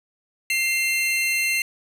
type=tone cluster; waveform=square; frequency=2104 / 2709 / 4184 Hz; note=C7 / E7 / C8; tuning=+9 / +47 / -1 cents; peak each=-24 / -24 / -31 dBFS; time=0.5-1.62 s; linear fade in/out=2 ms; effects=resampled to 32000 Hz + 8-bit